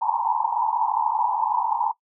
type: band-pass noise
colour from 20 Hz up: pink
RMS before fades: -23 dBFS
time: 0.01-1.92 s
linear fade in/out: 10 ms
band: 850 to 970 Hz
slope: 96 dB/octave
effects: noise-tail reverb RT60 0.1 s tail -19 dB re dry